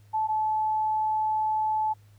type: tone pair in turn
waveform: sine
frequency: 871 / 865.5 Hz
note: A5 / A5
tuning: -18 / -29 cents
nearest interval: unison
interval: 11 cents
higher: first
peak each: -23 dBFS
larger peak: neither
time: 0.13-0.28 / 0.28-1.94 s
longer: second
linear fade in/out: 20 ms
effects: added 103 Hz sine -52 dBFS peak until 2.18 s + pink hiss -65 dBFS RMS until 2.18 s

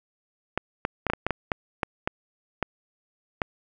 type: clicks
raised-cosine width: 0.5 ms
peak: -9 dBFS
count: 12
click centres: 0.576 / 0.851 / 1.067 / 1.1 / 1.135 / 1.266 / 1.307 / 1.518 / 1.832 / 2.075 / 2.627 / 3.418 s
effects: none

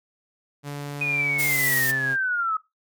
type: tone with pitch glide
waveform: sawtooth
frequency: 143.9 to 133.49 Hz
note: D3 to C3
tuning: -35 to +35 cents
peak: -26 dBFS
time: 0.63-2.17 s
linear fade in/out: 50 ms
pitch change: -130 cents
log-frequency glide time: 1.46-1.74 s
type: linear sweep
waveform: sine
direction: down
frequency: 2489 to 1266 Hz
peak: -21 dBFS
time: 1.01-2.57 s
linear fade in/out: 5 ms
type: noise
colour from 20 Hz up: blue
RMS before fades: -26 dBFS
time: 1.38-1.92 s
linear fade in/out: 20 ms
effects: noise-tail reverb RT60 0.2 s tail -18 dB re dry + MP3 96 kbps

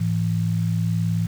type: tone pair together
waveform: sine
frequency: 108.5 / 167.54 Hz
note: A2 / E3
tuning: -24 / +28 cents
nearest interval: minor sixth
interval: 752 cents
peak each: -22 dBFS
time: 0-1.27 s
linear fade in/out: 10 ms
effects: 7-bit

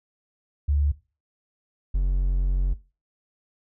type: tone pair in turn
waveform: sine / triangle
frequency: 72.3 / 45.55 Hz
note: D2 / F#1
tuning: -27 / -26 cents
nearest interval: minor sixth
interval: 799 cents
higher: first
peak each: -19 / -17 dBFS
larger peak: second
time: 0.68-0.92 / 1.94-2.74 s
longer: second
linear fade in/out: 10 ms
effects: noise-tail reverb RT60 0.3 s tail -17 dB re dry

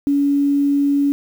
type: tone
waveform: sine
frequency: 283.2 Hz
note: C#4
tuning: 37 cents sharp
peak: -13 dBFS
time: 0.07-1.12 s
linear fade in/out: 0 ms
effects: 7-bit

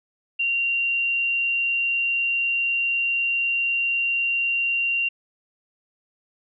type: tone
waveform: sine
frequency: 2764 Hz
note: F7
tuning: 19 cents flat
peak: -20 dBFS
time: 0.39-5.09 s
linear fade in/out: 10 ms
effects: none

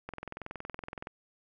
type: click train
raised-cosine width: 0.5 ms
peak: -24 dBFS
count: 22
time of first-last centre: 0.09-1.071 s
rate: 21.4 Hz
effects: none

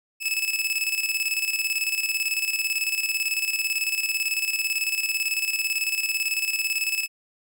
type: tone with tremolo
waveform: sawtooth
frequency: 2604 Hz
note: E7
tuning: 22 cents flat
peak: -18 dBFS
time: 0.2-7.08 s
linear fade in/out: 50 ms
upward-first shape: square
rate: 18 Hz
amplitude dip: 60%
effects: none

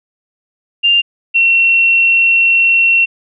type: tone pair in turn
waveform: sine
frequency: 2794 / 2721 Hz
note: F7 / F7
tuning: 0 / -46 cents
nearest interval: unison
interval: 46 cents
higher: first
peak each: -7 dBFS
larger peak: neither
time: 0.83-1.02 / 1.34-3.06 s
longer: second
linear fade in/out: 20 ms
effects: none

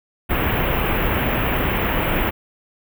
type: band-stop noise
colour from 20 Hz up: pink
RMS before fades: -20 dBFS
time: 0.29-2.31 s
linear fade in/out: 20 ms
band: 3000 to 14000 Hz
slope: 48 dB/octave
effects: none

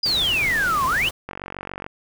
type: exponential two-way sweep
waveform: sine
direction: down then up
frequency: 4978 to 1005 to 3147 Hz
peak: -18 dBFS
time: 0.03-1.09 s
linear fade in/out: 5 ms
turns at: 0.86 s
type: noise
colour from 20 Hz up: pink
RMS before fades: -31 dBFS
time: 0.05-1.11 s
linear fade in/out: 10 ms
type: click train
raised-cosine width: 0.5 ms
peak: -16 dBFS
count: 28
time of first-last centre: 1.29-1.864 s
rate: 47 Hz
effects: none

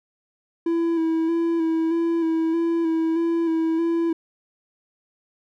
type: tone with vibrato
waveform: triangle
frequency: 329.6 Hz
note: E4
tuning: in tune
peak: -17 dBFS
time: 0.66-4.13 s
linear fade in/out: 5 ms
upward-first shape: square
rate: 1.6 Hz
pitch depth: 26 cents each way
effects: none

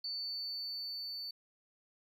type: tone with level ramp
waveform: triangle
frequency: 4500 Hz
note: C#8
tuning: 25 cents sharp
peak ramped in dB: -33 to -38 dBFS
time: 0.04-1.31 s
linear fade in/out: 5 ms
effects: tanh soft clip ceiling -35 dBFS

